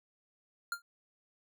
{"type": "tone with exponential decay", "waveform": "square", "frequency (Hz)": 1396.9, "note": "F6", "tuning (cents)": 0, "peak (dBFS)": -30, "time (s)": [0.72, 0.82], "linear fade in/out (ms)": 2, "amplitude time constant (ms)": 21, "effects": []}